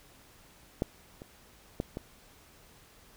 clicks, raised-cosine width 2 ms, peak -14 / -30 / -17 / -22 dBFS, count 4, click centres 0.821 / 1.219 / 1.801 / 1.971 s, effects pink hiss -58 dBFS RMS until 3.16 s

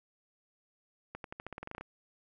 accelerating click train, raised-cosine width 0.5 ms, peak -26 dBFS, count 13, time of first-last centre 1.15-1.81 s, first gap 92 ms, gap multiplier 0.9, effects none

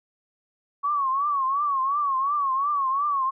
sine tone with vibrato, 1114 Hz, C#6, 8 cents sharp, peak -21 dBFS, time 0.83-3.31 s, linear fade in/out 20 ms, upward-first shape triangle, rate 2.8 Hz, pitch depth 130 cents each way, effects none

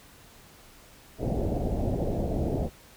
pink low-pass noise, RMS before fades -28 dBFS, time 1.18-2.7 s, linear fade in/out 50 ms, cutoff 720 Hz, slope 48 dB/octave, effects pink hiss -53 dBFS RMS until 2.96 s

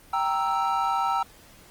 triangle chord, E diminished, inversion first, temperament equal, 784 / 932.3 / 1318.5 Hz, G5 / Bb5 / E6, 0 / 0 / 0 cents, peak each -25 dBFS, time 0.13-1.23 s, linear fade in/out 5 ms, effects pink hiss -52 dBFS RMS until 1.7 s + Opus 24 kbps

